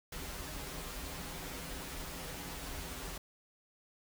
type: noise with comb filter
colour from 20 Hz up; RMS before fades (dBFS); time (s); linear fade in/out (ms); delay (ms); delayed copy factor
pink; -43; 0.12-3.18; 5; 9; -0.9
effects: none